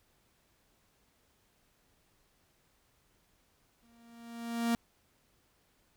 45% pulse tone with exponential growth, 233.1 Hz, A#3, in tune, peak -26 dBFS, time 3.83-4.75 s, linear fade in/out 0 ms, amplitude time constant 200 ms, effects pink hiss -71 dBFS RMS until 5.96 s

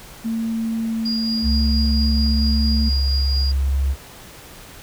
sine tone with pitch glide, 226 to 222.8 Hz, A3 to A3, +47 to +22 cents, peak -20 dBFS, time 0.24-2.9 s, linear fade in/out 20 ms, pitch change -25 cents, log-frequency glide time 0.51-2.21 s
sine tone with tremolo, 4836 Hz, D8, 50 cents sharp, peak -22 dBFS, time 1.05-3.52 s, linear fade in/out 10 ms, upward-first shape triangle, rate 4.4 Hz, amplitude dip 30%
sine tone, 68 Hz, C#2, 33 cents flat, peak -16 dBFS, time 1.42-3.96 s, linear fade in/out 50 ms
effects pink hiss -41 dBFS RMS until 4.82 s

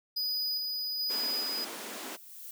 square tone with tremolo, 4959 Hz, D#8, 7 cents flat, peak -30 dBFS, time 0.16-1.65 s, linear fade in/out 10 ms, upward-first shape square, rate 1.2 Hz, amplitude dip 25%
pink high-pass noise, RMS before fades -41 dBFS, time 1.09-2.17 s, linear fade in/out 20 ms, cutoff 220 Hz, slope 48 dB/octave
violet noise with exponential growth, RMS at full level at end -43 dBFS, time 1.13-2.51 s, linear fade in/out 2 ms, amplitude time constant 300 ms
effects none

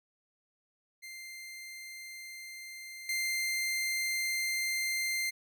sawtooth tone with level steps, 2093 Hz, C7, in tune, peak -40 / -27 dBFS, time 1.02-5.31 s, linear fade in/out 20 ms, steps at 3.09 s, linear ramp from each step 2 ms, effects none

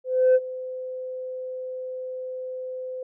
sine tone with ADSR envelope, 512 Hz, C5, 38 cents flat, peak -11 dBFS, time 0.04-3.03 s, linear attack 310 ms, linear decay 43 ms, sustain -19 dB, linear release 3 ms, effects tanh soft clip ceiling -12 dBFS

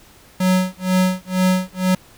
square tone with tremolo, 185 Hz, F#3, in tune, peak -13 dBFS, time 0.4-1.95 s, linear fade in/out 5 ms, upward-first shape sine, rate 2.1 Hz, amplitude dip 100%, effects pink hiss -48 dBFS RMS until 2.17 s

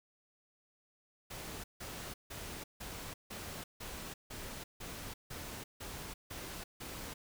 pink noise bursts, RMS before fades -45 dBFS, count 12, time 1.3-7.14 s, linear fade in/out 10 ms, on 340 ms, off 160 ms, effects none

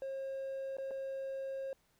triangle tone with dropouts, 538 Hz, C5, 48 cents sharp, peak -35 dBFS, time 0.02-1.73 s, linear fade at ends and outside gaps 1 ms, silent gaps 0.769-0.784 / 0.909-0.913 s, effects tanh soft clip ceiling -31 dBFS + pink hiss -73 dBFS RMS until 1.99 s

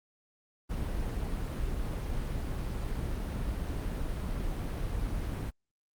brown noise, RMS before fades -33 dBFS, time 0.69-5.51 s, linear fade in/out 20 ms, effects Opus 32 kbps

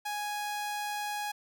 sawtooth tone, 830.6 Hz, G#5, in tune, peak -29 dBFS, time 0.05-1.32 s, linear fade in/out 10 ms, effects none

